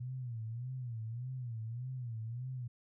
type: tone with vibrato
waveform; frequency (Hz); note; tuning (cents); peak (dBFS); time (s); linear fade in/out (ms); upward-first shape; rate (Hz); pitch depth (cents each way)
sine; 120; B2; -49; -38; 0-2.68; 10; sine; 1.7; 140
effects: none